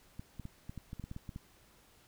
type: clicks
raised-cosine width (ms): 5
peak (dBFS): -30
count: 12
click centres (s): 0.195 / 0.397 / 0.454 / 0.695 / 0.777 / 0.931 / 0.997 / 1.04 / 1.114 / 1.164 / 1.292 / 1.361
effects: pink hiss -64 dBFS RMS until 2.07 s